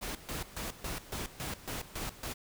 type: noise with tremolo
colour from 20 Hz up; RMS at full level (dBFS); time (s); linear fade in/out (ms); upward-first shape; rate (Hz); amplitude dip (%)
pink; -38; 0.01-2.34; 20; square; 3.6; 80
effects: none

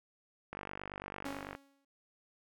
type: click train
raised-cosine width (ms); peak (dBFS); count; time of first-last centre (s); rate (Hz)
0.5; -26; 51; 0.53-1.55; 49
type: tone with exponential decay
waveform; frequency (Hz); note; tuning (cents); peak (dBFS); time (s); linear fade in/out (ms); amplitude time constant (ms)
sawtooth; 277.2; C#4; 0; -34; 1.25-1.85; 5; 130
effects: none

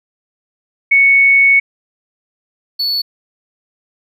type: tone pair in turn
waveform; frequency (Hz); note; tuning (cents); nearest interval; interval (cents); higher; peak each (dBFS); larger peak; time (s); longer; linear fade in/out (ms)
sine / triangle; 2217 / 4434; C#7 / C#8; 0 / 0; octave; 1200; second; -6 / -13; first; 0.91-1.6 / 2.79-3.02; first; 10
effects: none

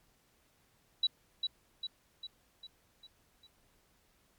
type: tone with echo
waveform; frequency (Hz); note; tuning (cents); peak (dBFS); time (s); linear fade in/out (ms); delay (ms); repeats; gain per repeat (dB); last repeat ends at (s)
sine; 3925; B7; -11; -25; 1.03-1.07; 5; 400; 6; -5; 3.47
effects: pink hiss -70 dBFS RMS until 4.38 s + MP3 96 kbps

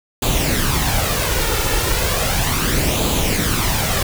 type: noise with flanger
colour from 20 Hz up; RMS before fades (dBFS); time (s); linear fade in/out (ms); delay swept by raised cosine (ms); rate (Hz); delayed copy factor
pink; -18; 0.22-4.03; 5; 0.27 to 2.27; 0.35; +0.55
effects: none

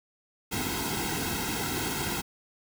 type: noise with comb filter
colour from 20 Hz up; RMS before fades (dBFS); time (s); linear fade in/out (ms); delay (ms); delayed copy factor
pink; -31; 0.51-2.22; 20; 1.7; -0.9
effects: none

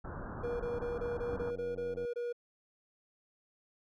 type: low-pass noise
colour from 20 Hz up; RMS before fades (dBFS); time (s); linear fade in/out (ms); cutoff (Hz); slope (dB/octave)
pink; -42; 0.04-1.51; 10; 1600; 96
type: tone bursts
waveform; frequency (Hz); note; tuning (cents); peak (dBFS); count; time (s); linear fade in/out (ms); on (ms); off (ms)
triangle; 479.4; A#4; +48; -32; 10; 0.43-2.328; 10; 170; 22
type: click train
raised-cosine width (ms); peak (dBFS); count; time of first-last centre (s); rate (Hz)
2; -35; 68; 1.31-2.05; 90.6
effects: none

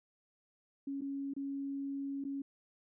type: tone with dropouts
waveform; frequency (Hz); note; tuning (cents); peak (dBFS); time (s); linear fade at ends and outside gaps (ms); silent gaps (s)
sine; 276.9; C#4; -2; -36; 0.87-2.42; 5; 1.01-1.017 / 1.337-1.364 / 2.241-2.249
effects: none

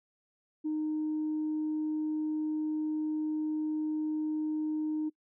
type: tone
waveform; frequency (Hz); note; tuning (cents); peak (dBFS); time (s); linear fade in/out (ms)
sine; 308.2; D#4; -16; -28; 0.64-5.1; 20
effects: noise-tail reverb RT60 0.1 s tail -25 dB re dry + tanh soft clip ceiling -26 dBFS

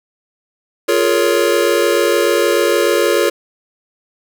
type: chord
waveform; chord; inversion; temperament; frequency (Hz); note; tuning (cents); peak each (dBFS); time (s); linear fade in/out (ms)
square; Bb minor seventh; second; just; 349.6 / 419.5 / 466.2 / 559.4; F4 / Ab4 / Bb4 / Db5; +2 / +17 / 0 / +16; -18; 0.88-3.3; 10
effects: 7-bit

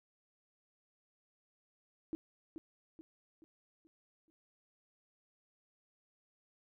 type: tone with echo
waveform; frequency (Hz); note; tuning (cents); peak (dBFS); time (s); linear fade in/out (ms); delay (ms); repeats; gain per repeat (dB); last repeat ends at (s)
sine; 320.6; E4; -48; -35; 2.13-2.15; 0; 430; 5; -7; 4.3
effects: none

